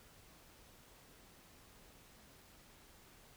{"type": "silence", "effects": ["pink hiss -62 dBFS RMS until 3.36 s"]}